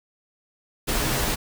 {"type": "noise with comb filter", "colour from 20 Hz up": "pink", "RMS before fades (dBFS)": -24, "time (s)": [0.87, 1.36], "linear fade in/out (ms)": 20, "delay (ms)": 11, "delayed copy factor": -0.6, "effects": []}